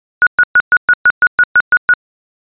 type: tone bursts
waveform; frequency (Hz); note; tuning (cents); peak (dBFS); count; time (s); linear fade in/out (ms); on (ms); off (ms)
sine; 1459; F#6; -25; -4; 11; 0.22-1.937; 0; 47; 120
effects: resampled to 8000 Hz